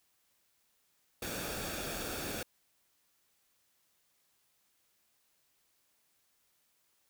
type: noise with comb filter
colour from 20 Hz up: pink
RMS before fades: -39 dBFS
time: 1.22-2.43 s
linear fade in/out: 5 ms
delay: 0.99 ms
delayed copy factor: -0.55
effects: white hiss -74 dBFS RMS until 7.09 s